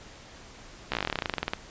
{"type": "slowing click train", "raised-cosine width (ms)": 0.3, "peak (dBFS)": -11, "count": 21, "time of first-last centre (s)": [0.92, 1.535], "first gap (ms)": 15, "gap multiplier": 1.07, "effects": ["pink hiss -48 dBFS RMS until 1.7 s", "resampled to 16000 Hz"]}